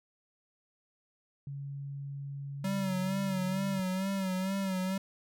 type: tone with pitch glide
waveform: sine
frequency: 140 to 146.11 Hz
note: C#3 to D3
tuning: +18 to -9 cents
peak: -37 dBFS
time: 1.47-3.8 s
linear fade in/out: 2 ms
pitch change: +73 cents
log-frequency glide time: 2.55-3.57 s
type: tone with vibrato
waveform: square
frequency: 190.5 Hz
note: G3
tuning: 49 cents flat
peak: -31 dBFS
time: 2.64-4.98 s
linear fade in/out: 5 ms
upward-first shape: sine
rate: 2.2 Hz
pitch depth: 54 cents each way
effects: none